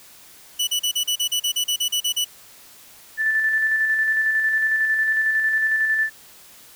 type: tone bursts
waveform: sawtooth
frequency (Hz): 2960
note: F#7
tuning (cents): 0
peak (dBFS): -16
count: 14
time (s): 0.59-2.247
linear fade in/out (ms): 10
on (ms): 84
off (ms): 37
type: tone with tremolo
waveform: sine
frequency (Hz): 1760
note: A6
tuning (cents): 0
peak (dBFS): -16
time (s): 3.17-6.1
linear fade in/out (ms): 50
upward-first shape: square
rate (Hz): 11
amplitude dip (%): 30
effects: white hiss -47 dBFS RMS until 6.75 s